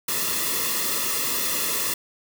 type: noise with comb filter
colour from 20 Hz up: white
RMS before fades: -25 dBFS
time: 0.08-1.94 s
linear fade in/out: 5 ms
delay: 1.3 ms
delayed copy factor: -0.8
effects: none